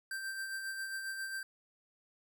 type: tone with tremolo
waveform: square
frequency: 1568 Hz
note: G6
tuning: in tune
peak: -37 dBFS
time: 0.11-1.43 s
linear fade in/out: 2 ms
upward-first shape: sine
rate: 7.4 Hz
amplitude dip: 40%
effects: none